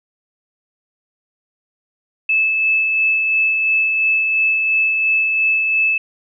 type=tone with tremolo; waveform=sine; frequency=2615 Hz; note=E7; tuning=15 cents flat; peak=-12 dBFS; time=2.29-5.98 s; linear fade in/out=5 ms; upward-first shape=sine; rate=2.9 Hz; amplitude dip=30%; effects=none

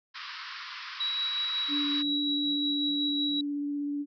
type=band-pass noise; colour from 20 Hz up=pink; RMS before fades=-41 dBFS; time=0.14-2.03 s; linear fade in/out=20 ms; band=1000 to 5300 Hz; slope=96 dB/octave
type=tone with tremolo; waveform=sine; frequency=3886 Hz; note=B7; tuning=29 cents flat; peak=-27 dBFS; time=1-3.41 s; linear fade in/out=5 ms; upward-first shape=sine; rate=5.5 Hz; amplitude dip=25%
type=tone with vibrato; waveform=sine; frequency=288.4 Hz; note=D4; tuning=31 cents flat; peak=-29 dBFS; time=1.68-4.06 s; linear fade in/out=50 ms; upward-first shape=triangle; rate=16 Hz; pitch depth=11 cents each way
effects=none

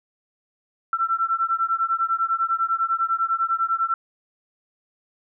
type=beating tone pair; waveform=sine; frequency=1339 / 1349 Hz; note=E6 / E6; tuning=+27 / +40 cents; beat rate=10 Hz; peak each=-23 dBFS; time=0.93-3.94 s; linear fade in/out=2 ms; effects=none

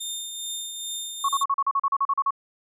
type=tone with tremolo; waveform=20% pulse; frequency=3627 Hz; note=A#7; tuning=48 cents flat; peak=-23 dBFS; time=0-1.44 s; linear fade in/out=10 ms; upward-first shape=triangle; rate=2.4 Hz; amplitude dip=45%
type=tone bursts; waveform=sine; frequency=1106 Hz; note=C#6; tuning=4 cents flat; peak=-19 dBFS; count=13; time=1.24-2.307 s; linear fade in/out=5 ms; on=47 ms; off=38 ms
effects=none

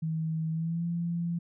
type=tone with pitch glide; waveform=sine; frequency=160 to 170.5 Hz; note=D#3 to F3; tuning=+49 to -41 cents; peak=-28 dBFS; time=0.02-1.39 s; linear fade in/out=10 ms; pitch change=+110 cents; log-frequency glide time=0.51-0.85 s; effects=none

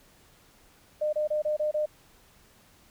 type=tone bursts; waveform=sine; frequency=606 Hz; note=D#5; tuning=46 cents flat; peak=-24 dBFS; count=6; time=1.01-1.86 s; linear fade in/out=10 ms; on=120 ms; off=26 ms; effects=pink hiss -59 dBFS RMS until 2.9 s

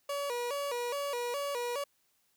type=tone with vibrato; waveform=30% pulse; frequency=523.3 Hz; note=C5; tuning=in tune; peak=-30 dBFS; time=0.09-1.84 s; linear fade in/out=5 ms; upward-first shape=square; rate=2.4 Hz; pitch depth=140 cents each way; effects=white hiss -73 dBFS RMS until 2.36 s

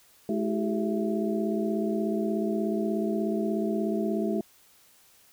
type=tone cluster; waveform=sine; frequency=212.5 / 326.5 / 383.2 / 419.8 / 665 Hz; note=G#3 / E4 / G4 / G#4 / E5; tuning=+40 / -17 / -39 / +19 / +15 cents; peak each=-28 / -32 / -31 / -37 / -35 dBFS; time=0.29-4.41 s; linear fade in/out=2 ms; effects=white hiss -59 dBFS RMS until 5.32 s

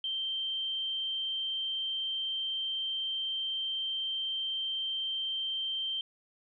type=tone; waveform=sine; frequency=3136 Hz; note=G7; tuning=in tune; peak=-31 dBFS; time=0.04-6.01 s; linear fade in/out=2 ms; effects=none

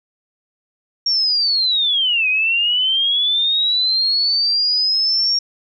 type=linear two-way sweep; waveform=sine; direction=down then up; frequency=5580 to 2484 to 5580 Hz; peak=-14 dBFS; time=1.06-5.39 s; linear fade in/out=5 ms; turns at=2.28 s; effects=none

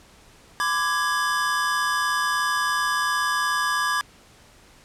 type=chord; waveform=square; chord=G# diminished; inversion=first; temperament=equal with one note detuned; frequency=1012 / 1174.7 / 1661.2 Hz; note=B5 / D6 / G#6; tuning=+42 / 0 / 0 cents; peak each=-29 / -26 / -25 dBFS; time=0.6-4.01 s; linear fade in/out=0 ms; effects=pink hiss -52 dBFS RMS until 4.84 s + low-pass 10000 Hz 12 dB/octave

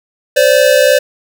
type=tone pair together; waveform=square; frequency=518 / 580.5 Hz; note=C5 / D5; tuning=-17 / -20 cents; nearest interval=major second; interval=197 cents; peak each=-10 dBFS; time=0.36-0.99 s; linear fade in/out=10 ms; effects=none

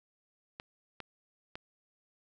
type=clicks; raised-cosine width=0.3 ms; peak=-25 dBFS; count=3; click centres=0.599 / 1.003 / 1.555 s; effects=none

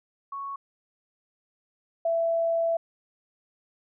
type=tone pair in turn; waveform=sine; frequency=1108.7 / 665.7 Hz; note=C#6 / E5; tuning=0 / +17 cents; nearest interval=major sixth; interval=883 cents; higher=first; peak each=-32 / -22 dBFS; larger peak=second; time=0.32-0.56 / 2.05-2.77 s; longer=second; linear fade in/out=5 ms; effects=none

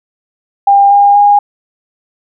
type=tone with pitch steps; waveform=sine; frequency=800 / 808.8 / 817.8 Hz; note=G5 / G#5 / G#5; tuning=+35 / -46 / -27 cents; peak=-3 dBFS; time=0.67-1.39 s; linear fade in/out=5 ms; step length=240 ms; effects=none

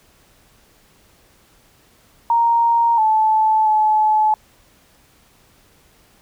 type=tone with pitch steps; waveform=sine; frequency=932 / 871 / 860 Hz; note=A#5 / A5 / A5; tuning=-1 / -18 / -40 cents; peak=-12 dBFS; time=2.3-4.34 s; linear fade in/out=2 ms; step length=680 ms; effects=pink hiss -54 dBFS RMS until 6.21 s

